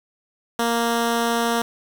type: tone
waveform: 10% pulse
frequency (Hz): 233.1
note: A#3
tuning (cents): 0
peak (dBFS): -11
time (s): 0.59-1.62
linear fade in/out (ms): 2
effects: 7-bit